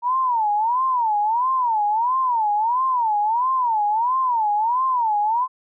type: tone with vibrato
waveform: sine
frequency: 932.3 Hz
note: A#5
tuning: in tune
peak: -17 dBFS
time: 0.02-5.48 s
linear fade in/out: 50 ms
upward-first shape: sine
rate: 1.5 Hz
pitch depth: 210 cents each way
effects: none